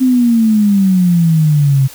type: exponential sweep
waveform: sine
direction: down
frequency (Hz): 262.1 to 132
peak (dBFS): -7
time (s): 0-1.88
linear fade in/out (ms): 20
effects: white hiss -35 dBFS RMS until 1.94 s